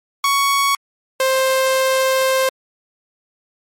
sawtooth tone pair in turn, 1115 / 526.2 Hz, C#6 / C5, +10 / +10 cents, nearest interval octave + minor second, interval 1300 cents, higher first, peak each -10 dBFS, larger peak neither, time 0.24-0.75 / 1.2-2.49 s, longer second, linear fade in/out 2 ms, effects MP3 64 kbps

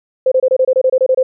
sine tone bursts, 518 Hz, C5, 17 cents flat, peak -8 dBFS, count 12, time 0.26-1.23 s, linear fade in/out 5 ms, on 57 ms, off 26 ms, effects none

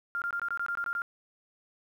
sine tone bursts, 1396.9 Hz, F6, in tune, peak -29 dBFS, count 10, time 0.15-1.019 s, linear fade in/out 0 ms, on 68 ms, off 21 ms, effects 10-bit

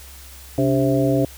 harmonic tone with a mistuned harmonic, 132.2 Hz, C3, 18 cents sharp, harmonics 1 / 2 / 3 / 4 / 5, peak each -21 / -19 / -24 / -23 / -24 dBFS, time 0.58-1.25 s, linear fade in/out 2 ms, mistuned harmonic 2, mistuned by +140 cents, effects added 66 Hz sine -41 dBFS peak until 1.37 s + white hiss -43 dBFS RMS until 1.37 s

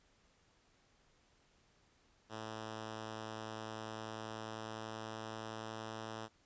5% pulse tone with pitch glide, 110 to 110.83 Hz, A2 to A2, 0 to +13 cents, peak -32 dBFS, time 2.29-6.29 s, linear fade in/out 50 ms, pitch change +13 cents, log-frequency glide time 3.62-6.01 s, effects pink hiss -71 dBFS RMS until 6.45 s + resampled to 16000 Hz

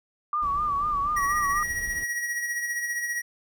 sine tone with vibrato, 1168 Hz, D6, 10 cents flat, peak -23 dBFS, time 0.33-1.63 s, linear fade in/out 2 ms, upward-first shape sine, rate 4.1 Hz, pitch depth 74 cents each way
brown noise, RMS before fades -40 dBFS, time 0.42-2.04 s, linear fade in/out 5 ms
square tone with tremolo, 1908 Hz, A#6, 40 cents sharp, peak -26 dBFS, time 1.16-3.22 s, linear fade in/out 10 ms, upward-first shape sine, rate 15 Hz, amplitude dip 45%
effects none

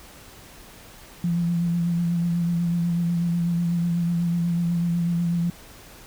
sine tone with vibrato, 171.2 Hz, F3, 34 cents flat, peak -20 dBFS, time 1.24-5.5 s, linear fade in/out 2 ms, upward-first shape sine, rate 8.1 Hz, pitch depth 27 cents each way, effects pink hiss -46 dBFS RMS until 6.06 s

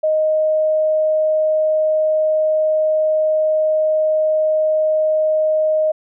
sine tone, 622.3 Hz, D#5, in tune, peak -13 dBFS, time 0.03-5.92 s, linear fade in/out 10 ms, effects none

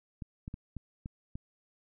clicks, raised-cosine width 5 ms, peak -27 dBFS, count 6, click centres 0.222 / 0.479 / 0.541 / 0.767 / 1.059 / 1.355 s, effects none

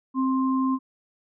sine tone pair together, 263 / 1052 Hz, C4 / C6, +9 / +9 cents, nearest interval 2 octaves, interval 2400 cents, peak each -21 / -28 dBFS, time 0.14-0.79 s, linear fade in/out 50 ms, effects none

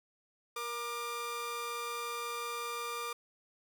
sawtooth tone pair together, 472.5 / 1194 Hz, A#4 / D6, +23 / +28 cents, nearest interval octave + major third, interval 1605 cents, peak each -38 / -34 dBFS, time 0.56-3.13 s, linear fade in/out 5 ms, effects none

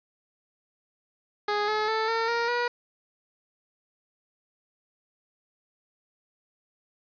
15% pulse tone with pitch steps, 415.3 / 428 / 441 / 454.5 / 468.3 / 482.6 Hz, G#4 / A4 / A4 / A#4 / A#4 / B4, 0 / -48 / +4 / -44 / +8 / -40 cents, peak -18 dBFS, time 1.48-2.68 s, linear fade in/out 5 ms, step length 200 ms, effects resampled to 11025 Hz + 8-bit

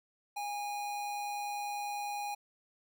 square tone with amplitude modulation, 820 Hz, G#5, 22 cents flat, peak -35 dBFS, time 0.36-2.35 s, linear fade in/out 10 ms, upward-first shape sine, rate 130 Hz, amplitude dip 25%, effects none

